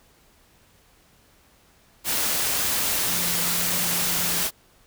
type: tone in noise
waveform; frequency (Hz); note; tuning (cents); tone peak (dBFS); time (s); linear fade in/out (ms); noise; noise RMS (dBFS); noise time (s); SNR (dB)
sine; 174.61; F3; 0; -35; 3.05-4.47; 50; white; -24; 2.04-4.51; -14
effects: pink hiss -58 dBFS RMS until 4.86 s